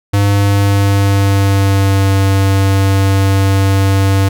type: tone with pitch glide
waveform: square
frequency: 100.7 to 97.38 Hz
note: G2 to G2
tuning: +47 to -11 cents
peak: -9 dBFS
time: 0.13-4.29 s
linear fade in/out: 10 ms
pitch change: -58 cents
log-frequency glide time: 0.25-2.12 s
effects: none